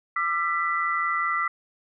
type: tone cluster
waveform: sine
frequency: 1188 / 1353 / 1980 Hz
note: D6 / E6 / B6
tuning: +20 / +45 / +4 cents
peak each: -27 dBFS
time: 0.16-1.48 s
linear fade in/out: 5 ms
effects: none